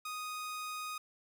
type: tone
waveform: sawtooth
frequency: 1244.5 Hz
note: D#6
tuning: in tune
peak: -35 dBFS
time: 0.05-0.98 s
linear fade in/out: 5 ms
effects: none